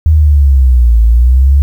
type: linear two-way sweep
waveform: sine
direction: down then up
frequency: 79.8 to 55 to 71.5 Hz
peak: -3 dBFS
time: 0.06-1.62 s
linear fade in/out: 0 ms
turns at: 1.02 s
effects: 7-bit